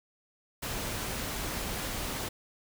pink noise, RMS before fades -35 dBFS, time 0.62-2.29 s, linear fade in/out 10 ms, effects none

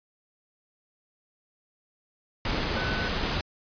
sine tone in noise, 1504 Hz, F#6, 28 cents sharp, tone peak -33 dBFS, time 2.76-3.08 s, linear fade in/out 2 ms, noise pink, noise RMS -28 dBFS, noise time 2.45-3.41 s, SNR -8 dB, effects resampled to 11025 Hz

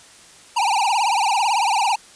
square tone with vibrato, 864 Hz, A5, 32 cents flat, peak -17 dBFS, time 0.56-1.96 s, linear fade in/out 10 ms, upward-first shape triangle, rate 18 Hz, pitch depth 230 cents each way, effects white hiss -46 dBFS RMS until 2.15 s + resampled to 22050 Hz

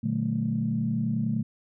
sine tone cluster, 120.9 / 150.9 / 190.6 / 221.2 Hz, B2 / D3 / G3 / A3, -36 / +47 / -48 / +9 cents, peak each -30 / -31 / -32 / -27 dBFS, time 0.03-1.43 s, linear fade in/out 10 ms, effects tanh soft clip ceiling -14 dBFS

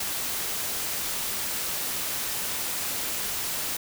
white noise, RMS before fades -30 dBFS, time 0-3.77 s, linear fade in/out 5 ms, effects none

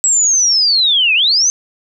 sine linear two-way sweep, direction down then up, 7790 to 2436 to 6360 Hz, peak -9 dBFS, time 0.04-1.5 s, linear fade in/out 0 ms, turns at 1.14 s, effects none

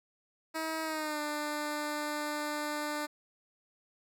10% pulse tone with pitch glide, 319.6 to 298.2 Hz, D#4 to D4, +47 to +27 cents, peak -25 dBFS, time 0.54-3.07 s, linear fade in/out 20 ms, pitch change -120 cents, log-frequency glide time 0.83-1.2 s, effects none

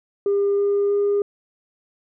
sine tone with pitch steps, 401.5 / 403.8 / 406.2 Hz, G4 / G#4 / G#4, +41 / -49 / -38 cents, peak -15 dBFS, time 0.26-1.22 s, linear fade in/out 2 ms, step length 320 ms, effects tanh soft clip ceiling -14 dBFS

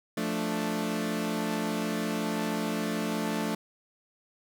sawtooth chord, D minor, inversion first, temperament equal, 174.61 / 220 / 293.7 Hz, F3 / A3 / D4, 0 / 0 / 0 cents, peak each -31 / -27 / -30 dBFS, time 0.17-3.55 s, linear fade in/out 5 ms, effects none

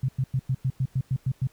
sine tone bursts, 130.81 Hz, C3, in tune, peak -21 dBFS, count 10, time 0.03-1.472 s, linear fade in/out 5 ms, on 56 ms, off 98 ms, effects pink hiss -60 dBFS RMS until 1.52 s

